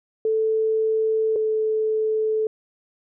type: tone pair in turn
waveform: sine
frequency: 440 / 435.7 Hz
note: A4 / A4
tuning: 0 / -17 cents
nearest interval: unison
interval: 17 cents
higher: first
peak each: -18 / -19 dBFS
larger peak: first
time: 0.25-1.36 / 1.36-2.47 s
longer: neither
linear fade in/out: 2 ms
effects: none